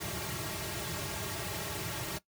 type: noise with comb filter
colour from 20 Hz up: pink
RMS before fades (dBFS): -37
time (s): 0-2.19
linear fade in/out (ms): 20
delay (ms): 4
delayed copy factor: -0.9
effects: noise-tail reverb RT60 0.1 s tail -17 dB re dry + high-pass 80 Hz 12 dB/octave